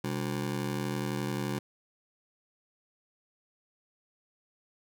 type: ring-modulated tone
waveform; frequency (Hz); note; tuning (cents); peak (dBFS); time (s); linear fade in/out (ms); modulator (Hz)
25% pulse; 162.4; E3; -26; -24; 0.04-1.59; 2; 35.9
effects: none